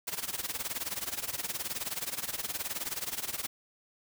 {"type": "noise with tremolo", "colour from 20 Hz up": "white", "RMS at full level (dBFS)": -33, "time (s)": [0.07, 3.47], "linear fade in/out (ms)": 10, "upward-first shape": "sine", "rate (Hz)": 19, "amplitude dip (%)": 85, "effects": []}